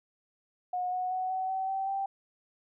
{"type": "tone with pitch steps", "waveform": "sine", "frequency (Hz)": [725, 734.3, 743.7, 753.2, 762.8, 772.6, 782.4], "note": ["F#5", "F#5", "F#5", "F#5", "G5", "G5", "G5"], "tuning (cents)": [-35, -13, 9, 31, -47, -25, -4], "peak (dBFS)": -29, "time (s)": [0.73, 2.06], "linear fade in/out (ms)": 5, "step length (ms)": 190, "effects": []}